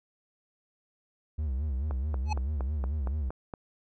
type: tone with vibrato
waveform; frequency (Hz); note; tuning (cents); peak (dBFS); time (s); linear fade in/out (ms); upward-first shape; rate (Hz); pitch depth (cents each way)
triangle; 70.1; C#2; +20; -26; 1.38-3.3; 10; sine; 4.6; 180
type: click train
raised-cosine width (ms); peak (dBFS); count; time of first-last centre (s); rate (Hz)
1; -23; 8; 1.91-3.538; 4.3
type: tone with exponential growth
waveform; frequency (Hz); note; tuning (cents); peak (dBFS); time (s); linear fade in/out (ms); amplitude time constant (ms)
square; 851; G#5; +42; -27; 2.25-2.33; 5; 16
effects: resampled to 16000 Hz